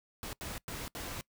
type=noise bursts at uneven times; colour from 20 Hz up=pink; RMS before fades=-41 dBFS; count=4; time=0.23-0.33 / 0.41-0.58 / 0.68-0.88 / 0.95-1.21 s; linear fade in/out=0 ms; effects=noise-tail reverb RT60 0.1 s tail -22 dB re dry